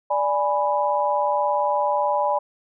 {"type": "chord", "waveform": "sine", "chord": "G# diminished", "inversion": "second", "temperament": "equal", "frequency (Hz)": [587.3, 830.6, 987.8], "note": ["D5", "G#5", "B5"], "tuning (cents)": [0, 0, 0], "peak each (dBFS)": -23, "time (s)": [0.1, 2.39], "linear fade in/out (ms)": 10, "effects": []}